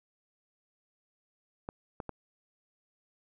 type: clicks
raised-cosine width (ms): 1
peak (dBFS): -23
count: 3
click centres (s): 1.689 / 2.002 / 2.093
effects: none